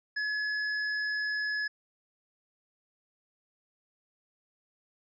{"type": "tone", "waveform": "square", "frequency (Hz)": 1700, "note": "G#6", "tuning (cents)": 40, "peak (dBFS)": -30, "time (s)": [0.16, 1.68], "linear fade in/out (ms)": 10, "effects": ["resampled to 16000 Hz"]}